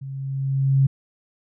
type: tone with level ramp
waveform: sine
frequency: 135.7 Hz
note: C#3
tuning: 36 cents flat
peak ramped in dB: -31 to -12 dBFS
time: 0.01-0.87 s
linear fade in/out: 10 ms
effects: none